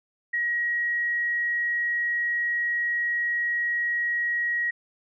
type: tone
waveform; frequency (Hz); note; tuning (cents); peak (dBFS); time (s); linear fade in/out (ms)
sine; 1900; A#6; +33; -23; 0.33-4.71; 10
effects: none